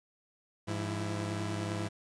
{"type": "tone cluster", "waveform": "sawtooth", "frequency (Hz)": [102.5, 170.2, 330.4], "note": ["G#2", "F3", "E4"], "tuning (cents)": [-22, -44, 4], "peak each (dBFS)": [-31, -37, -35], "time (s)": [0.67, 1.89], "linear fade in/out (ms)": 20, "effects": ["resampled to 22050 Hz", "10-bit"]}